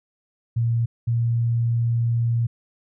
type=tone pair in turn; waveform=sine; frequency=116.54 / 117.12 Hz; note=A#2 / A#2; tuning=0 / +9 cents; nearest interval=unison; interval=9 cents; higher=second; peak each=-18 / -18 dBFS; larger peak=neither; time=0.56-0.86 / 1.07-2.47 s; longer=second; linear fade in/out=10 ms; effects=none